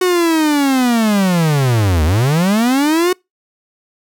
45% pulse linear two-way sweep, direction down then up, 370.7 to 73.3 to 370.7 Hz, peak -11 dBFS, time 0.01-3.13 s, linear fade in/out 5 ms, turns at 2.04 s, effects noise-tail reverb RT60 0.2 s tail -26 dB re dry

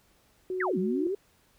sine tone, 370 Hz, F#4, in tune, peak -29 dBFS, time 0.5-1.07 s, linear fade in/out 2 ms
sine exponential two-way sweep, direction down then up, 2160 to 174.61 to 415.8 Hz, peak -27 dBFS, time 0.6-1.15 s, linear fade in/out 5 ms, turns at 0.78 s
effects pink hiss -65 dBFS RMS until 1.58 s

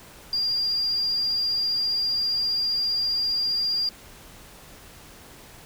sine tone, 4795 Hz, D8, 35 cents sharp, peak -21 dBFS, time 0.33-3.89 s, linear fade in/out 2 ms, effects tanh soft clip ceiling -17 dBFS + pink hiss -47 dBFS RMS until 5.65 s

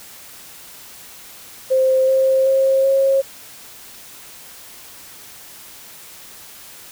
sine tone with pitch steps, 523.3 / 529.4 / 535.5 / 541.8 Hz, C5 / C5 / C5 / C#5, 0 / +20 / +40 / -40 cents, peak -12 dBFS, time 1.7-3.22 s, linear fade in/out 20 ms, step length 380 ms, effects white hiss -40 dBFS RMS until 6.91 s

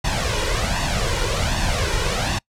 pink noise with flanger, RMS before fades -21 dBFS, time 0.04-2.39 s, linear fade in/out 10 ms, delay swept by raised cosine 1.1 to 2.1 ms, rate 1.3 Hz, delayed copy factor +0.7, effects noise-tail reverb RT60 0.1 s tail -26 dB re dry + low-pass 7000 Hz 12 dB/octave

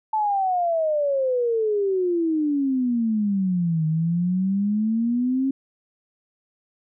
sine exponential two-way sweep, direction down then up, 880 to 155.56 to 272.5 Hz, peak -19 dBFS, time 0.13-5.51 s, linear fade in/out 5 ms, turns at 3.86 s, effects none

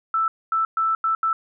sine tone bursts at uneven times, 1322 Hz, E6, 5 cents sharp, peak -18 dBFS, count 5, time 0.14-0.28 / 0.52-0.65 / 0.77-0.95 / 1.04-1.15 / 1.23-1.33 s, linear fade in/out 2 ms, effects none

